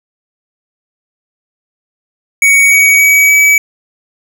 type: tone with pitch steps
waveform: square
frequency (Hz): 2242 / 2256 / 2271 / 2285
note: C#7 / C#7 / C#7 / D7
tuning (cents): +19 / +30 / +41 / -48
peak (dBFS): -5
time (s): 2.42-3.58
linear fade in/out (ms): 2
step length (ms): 290
effects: none